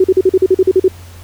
sine tone bursts, 375.1 Hz, F#4, 24 cents sharp, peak -5 dBFS, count 11, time 0-0.882 s, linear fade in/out 5 ms, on 42 ms, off 42 ms, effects added 88 Hz sine -33 dBFS peak until 1.23 s + pink hiss -41 dBFS RMS until 1.23 s

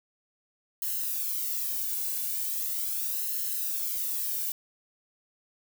violet noise with flanger, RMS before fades -31 dBFS, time 0.82-4.52 s, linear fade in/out 2 ms, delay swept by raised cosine 0.84 to 1.59 ms, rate 0.39 Hz, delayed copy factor -0.7, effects none

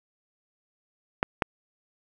clicks, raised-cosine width 0.5 ms, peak -7 dBFS, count 2, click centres 1.229 / 1.422 s, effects 8-bit

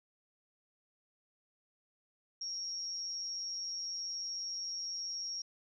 sine tone with amplitude modulation, 5588 Hz, F8, in tune, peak -34 dBFS, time 2.41-5.42 s, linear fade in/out 5 ms, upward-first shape sine, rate 181 Hz, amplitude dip 65%, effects none

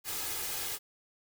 white noise with comb filter, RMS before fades -36 dBFS, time 0.04-0.79 s, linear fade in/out 50 ms, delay 2.4 ms, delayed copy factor +0.55, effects none

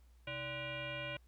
sine tone with frequency modulation, 1480 Hz, F#6, in tune, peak -39 dBFS, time 0.27-1.17 s, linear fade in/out 5 ms, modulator 450 Hz, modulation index 3.3, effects added 60 Hz sine -60 dBFS peak until 1.27 s + pink hiss -75 dBFS RMS until 1.27 s

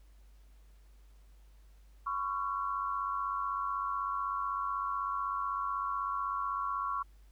sine tone cluster, 1016 / 1112 / 1359 Hz, B5 / C#6 / F6, +49 / +5 / -48 cents, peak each -40 / -33 / -39 dBFS, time 2.06-7.03 s, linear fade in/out 10 ms, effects added 50 Hz sine -55 dBFS peak until 7.31 s + pink hiss -71 dBFS RMS until 7.31 s

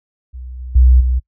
sine tone with level steps, 62.7 Hz, B1, 27 cents sharp, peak -27 / -25 / -5 / -12 dBFS, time 0.33-1.2 s, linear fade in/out 20 ms, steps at 0.59 / 0.75 / 1 s, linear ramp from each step 10 ms, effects noise-tail reverb RT60 0.1 s tail -25 dB re dry

